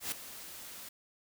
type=noise with ADSR envelope; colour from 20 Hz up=white; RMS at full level=-34 dBFS; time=0-0.89 s; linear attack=120 ms; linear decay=3 ms; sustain=-13 dB; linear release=6 ms; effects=none